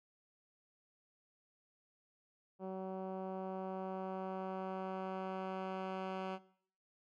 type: tone with low-pass filter sweep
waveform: 10% pulse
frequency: 188.9 Hz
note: F#3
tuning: 36 cents sharp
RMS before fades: -42 dBFS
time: 2.59-6.39 s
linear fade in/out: 50 ms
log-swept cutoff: 640 to 2500 Hz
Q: 0.81
effects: noise-tail reverb RT60 0.6 s tail -19 dB re dry